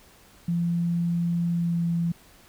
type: tone with pitch glide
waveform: sine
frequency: 171.1 to 169.33 Hz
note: F3 to E3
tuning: -35 to +47 cents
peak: -22 dBFS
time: 0.48-2.12 s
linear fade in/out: 5 ms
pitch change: -18 cents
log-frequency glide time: 1.52-1.88 s
effects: pink hiss -54 dBFS RMS until 2.48 s